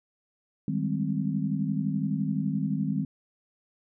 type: chord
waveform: sine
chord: Ab major seventh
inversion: second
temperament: equal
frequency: 155.56 / 196 / 207.7 / 261.6 Hz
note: Eb3 / G3 / Ab3 / C4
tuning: 0 / 0 / 0 / 0 cents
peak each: -30 / -30 / -32 / -32 dBFS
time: 0.68-3.05 s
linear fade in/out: 2 ms
effects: none